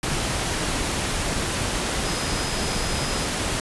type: tone in noise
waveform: sine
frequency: 5050 Hz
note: D#8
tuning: 25 cents sharp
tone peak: -35 dBFS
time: 2.05-3.25 s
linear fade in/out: 2 ms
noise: pink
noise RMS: -25 dBFS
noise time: 0.03-3.6 s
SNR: -13 dB
effects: resampled to 24000 Hz